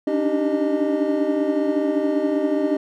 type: tone cluster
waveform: triangle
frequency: 282.6 / 293.1 / 307.8 / 390.9 / 614 Hz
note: C#4 / D4 / D#4 / G4 / D#5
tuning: +34 / -3 / -19 / -5 / -23 cents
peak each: -23 dBFS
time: 0.07-2.77 s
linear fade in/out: 5 ms
effects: none